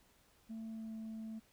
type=tone with pitch glide; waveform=sine; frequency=223.3 to 221.2 Hz; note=A3 to A3; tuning=+26 to +9 cents; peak=-40 dBFS; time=0.49-1.4 s; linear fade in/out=20 ms; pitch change=-17 cents; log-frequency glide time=0.64-0.97 s; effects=tanh soft clip ceiling -41 dBFS + pink hiss -69 dBFS RMS until 1.52 s